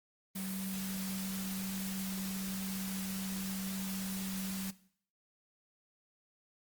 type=tone in noise; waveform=sine; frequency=191.1 Hz; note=G3; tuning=44 cents flat; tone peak=-38 dBFS; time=0.35-4.71 s; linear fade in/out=10 ms; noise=white; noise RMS=-43 dBFS; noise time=0.35-4.71 s; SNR=+2 dB; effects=noise-tail reverb RT60 0.6 s tail -18 dB re dry + Opus 32 kbps